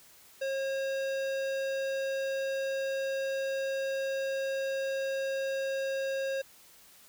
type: tone with hard clipping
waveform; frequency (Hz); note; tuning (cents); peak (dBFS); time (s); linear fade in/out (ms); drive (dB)
sine; 540; C#5; -45; -32; 0.41-6.42; 10; 17
effects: white hiss -57 dBFS RMS until 7.08 s